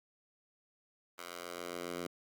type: tone with high-pass filter sweep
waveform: 10% pulse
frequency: 87.31 Hz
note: F2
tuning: in tune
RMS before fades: -43 dBFS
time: 1.18-2.07 s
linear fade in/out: 5 ms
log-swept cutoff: 910 to 240 Hz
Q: 0.78
effects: Opus 32 kbps